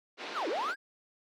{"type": "band-pass noise", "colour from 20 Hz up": "pink", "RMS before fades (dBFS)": -41, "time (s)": [0.17, 0.75], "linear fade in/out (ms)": 50, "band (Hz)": [320, 4500], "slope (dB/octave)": 24}
{"type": "linear two-way sweep", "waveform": "triangle", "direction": "down then up", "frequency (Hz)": [1677, 292.6, 1677], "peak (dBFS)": -29, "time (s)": [0.33, 0.76], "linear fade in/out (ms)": 50, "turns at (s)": 0.48}
{"effects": []}